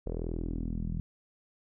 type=tone with low-pass filter sweep; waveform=sawtooth; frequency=41.2 Hz; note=E1; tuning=in tune; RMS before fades=-34 dBFS; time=0.06-1 s; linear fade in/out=0 ms; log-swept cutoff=490 to 170 Hz; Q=3.2; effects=none